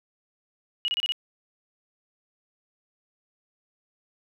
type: tone bursts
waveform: sine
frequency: 2899 Hz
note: F#7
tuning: 36 cents flat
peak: -23 dBFS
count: 5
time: 0.85-1.121 s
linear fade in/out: 0 ms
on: 31 ms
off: 29 ms
effects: none